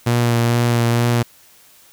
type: tone with vibrato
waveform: sawtooth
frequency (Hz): 118.6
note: A#2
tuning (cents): +30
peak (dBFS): -10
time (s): 0.06-1.23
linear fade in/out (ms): 10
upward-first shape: sine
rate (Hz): 2.2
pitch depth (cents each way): 17
effects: white hiss -49 dBFS RMS until 1.92 s